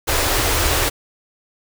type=band-stop noise; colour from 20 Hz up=pink; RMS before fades=-18 dBFS; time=0.07-0.9 s; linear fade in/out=20 ms; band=120 to 280 Hz; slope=48 dB/octave; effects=none